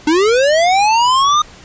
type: linear sweep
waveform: square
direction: up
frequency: 293.7 to 1234 Hz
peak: -10 dBFS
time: 0.07-1.42 s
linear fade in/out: 5 ms
effects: pink hiss -39 dBFS RMS until 1.64 s + resampled to 16000 Hz